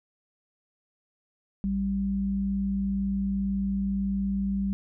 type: tone pair together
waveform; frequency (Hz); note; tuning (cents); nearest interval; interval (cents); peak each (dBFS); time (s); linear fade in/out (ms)
sine; 58.2 / 196; A#1 / G3; -2 / 0; octave + major sixth; 2102; -34 / -25; 1.64-4.73; 0
effects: none